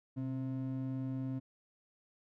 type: ring-modulated tone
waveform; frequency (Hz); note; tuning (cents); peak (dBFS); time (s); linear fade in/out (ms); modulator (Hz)
triangle; 196.2; G3; +2; -30; 0.16-1.4; 20; 68.8
effects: none